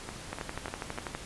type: two click trains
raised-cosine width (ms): 0.5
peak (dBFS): -22 / -19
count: 4 / 11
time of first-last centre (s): 0.09-0.978 / 0.33-1.15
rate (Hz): 3.38 / 12.2
effects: pink hiss -44 dBFS RMS until 1.25 s + resampled to 24000 Hz